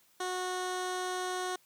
15% pulse tone with low-pass filter, 366.3 Hz, F#4, 17 cents flat, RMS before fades -35 dBFS, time 0.2-1.56 s, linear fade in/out 5 ms, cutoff 8600 Hz, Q 1.4, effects white hiss -66 dBFS RMS until 1.65 s + high-pass 80 Hz 12 dB/octave

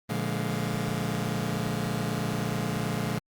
sawtooth chord, Bb dominant seventh, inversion none, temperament just, 116.54 / 145.68 / 174.81 / 209.8 Hz, Bb2 / D3 / F3 / Ab3, 0 / -14 / +2 / +18 cents, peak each -29 dBFS, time 0.09-3.19 s, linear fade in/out 10 ms, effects Opus 32 kbps

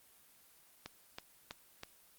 click train, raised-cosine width 0.2 ms, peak -25 dBFS, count 4, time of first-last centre 0.86-1.834 s, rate 3.08 Hz, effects white hiss -64 dBFS RMS until 2.18 s + Opus 24 kbps

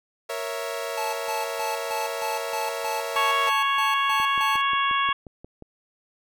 sawtooth chord, A# diminished, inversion none, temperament equal, 466.2 / 554.4 / 659.3 Hz, A#4 / C#5 / E5, 0 / 0 / 0 cents, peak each -29 dBFS, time 0.29-3.5 s, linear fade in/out 10 ms
square tone with tremolo, 872 Hz, A5, 16 cents flat, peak -28 dBFS, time 0.97-4.62 s, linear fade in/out 10 ms, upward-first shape square, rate 3.2 Hz, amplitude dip 75%
harmonic tone, 554.4 Hz, C#5, in tune, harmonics 2 / 3 / 4 / 5 / 6, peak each -22 / -29 / -31 / -30 / -31 dBFS, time 3.16-5.13 s, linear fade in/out 5 ms
click train, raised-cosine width 2 ms, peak -28 dBFS, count 9, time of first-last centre 4.2-5.623 s, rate 5.62 Hz
effects none

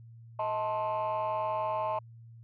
sine chord, A diminished, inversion second, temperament just, 633.6 / 880 / 1056 Hz, Eb5 / A5 / C6, +31 / 0 / +16 cents, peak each -31 / -31 / -33 dBFS, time 0.39-1.99 s, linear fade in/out 5 ms, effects tanh soft clip ceiling -25 dBFS + added 115 Hz sine -48 dBFS peak until 2.43 s

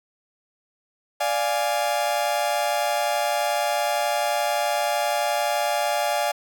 40% pulse chord, D diminished, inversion none, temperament equal, 587.3 / 698.5 / 830.6 Hz, D5 / F5 / Ab5, 0 / 0 / 0 cents, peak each -25 dBFS, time 1.2-6.32 s, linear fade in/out 10 ms, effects none

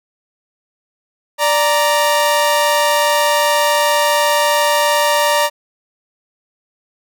sawtooth tone pair together, 587.3 / 932.3 Hz, D5 / A#5, 0 / 0 cents, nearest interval minor sixth, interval 800 cents, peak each -11 dBFS, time 1.38-5.5 s, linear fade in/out 50 ms, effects none

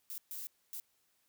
violet noise bursts at uneven times, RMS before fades -43 dBFS, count 3, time 0.1-0.18 / 0.31-0.47 / 0.73-0.8 s, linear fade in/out 0 ms, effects white hiss -75 dBFS RMS until 1.28 s

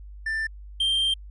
triangle tone pair in turn, 1777 / 3166 Hz, A6 / G7, +17 / +17 cents, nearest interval minor seventh, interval 1000 cents, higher second, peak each -23 / -19 dBFS, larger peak second, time 0.26-0.47 / 0.8-1.14 s, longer second, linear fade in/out 5 ms, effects added 50 Hz sine -39 dBFS peak until 1.3 s + resampled to 24000 Hz

